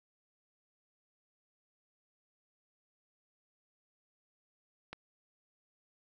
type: click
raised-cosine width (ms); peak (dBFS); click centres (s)
0.3; -26; 4.93
effects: none